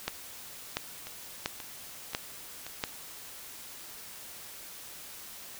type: two click trains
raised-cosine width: 0.2 ms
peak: -12 / -23 dBFS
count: 5 / 4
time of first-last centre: 0.08-2.839 / 1.07-2.666 s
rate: 1.45 / 1.88 Hz
effects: white hiss -46 dBFS RMS until 5.59 s